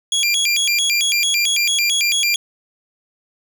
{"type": "tone with vibrato", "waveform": "25% pulse", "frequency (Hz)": 2820, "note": "F7", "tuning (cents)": 16, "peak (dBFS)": -11, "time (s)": [0.12, 2.36], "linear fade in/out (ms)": 2, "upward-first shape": "square", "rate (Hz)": 4.5, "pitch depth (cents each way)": 290, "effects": []}